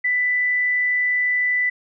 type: tone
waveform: sine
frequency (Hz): 1987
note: B6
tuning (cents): +10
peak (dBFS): -17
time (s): 0.04-1.7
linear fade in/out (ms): 10
effects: none